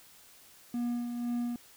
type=tone with tremolo; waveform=triangle; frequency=240 Hz; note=B3; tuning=49 cents flat; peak=-27 dBFS; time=0.74-1.56 s; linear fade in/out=2 ms; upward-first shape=sine; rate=2 Hz; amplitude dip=45%; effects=white hiss -57 dBFS RMS until 1.76 s